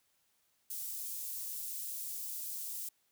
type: high-pass noise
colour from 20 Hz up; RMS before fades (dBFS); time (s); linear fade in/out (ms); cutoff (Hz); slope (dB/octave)
white; -41; 0.7-2.89; 5; 7900; 12
effects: white hiss -75 dBFS RMS until 3.11 s